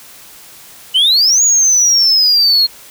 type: exponential two-way sweep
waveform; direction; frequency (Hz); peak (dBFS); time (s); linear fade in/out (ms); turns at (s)
sine; up then down; 2933 to 6820 to 4231; -5; 0.94-2.67; 20; 1.43
effects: tanh soft clip ceiling -6 dBFS + white hiss -38 dBFS RMS until 2.9 s